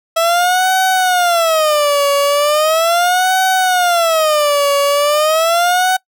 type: tone with vibrato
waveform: 30% pulse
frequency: 653 Hz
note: E5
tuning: 17 cents flat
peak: -8 dBFS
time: 0.16-5.97 s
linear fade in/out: 10 ms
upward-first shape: sine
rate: 0.38 Hz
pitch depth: 250 cents each way
effects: noise-tail reverb RT60 0.1 s tail -23 dB re dry